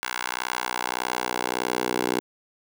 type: tone with high-pass filter sweep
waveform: 10% pulse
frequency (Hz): 61.7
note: B1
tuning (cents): -1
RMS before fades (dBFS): -28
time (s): 0.03-2.2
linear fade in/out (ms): 0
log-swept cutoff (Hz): 1300 to 370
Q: 1.3
effects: none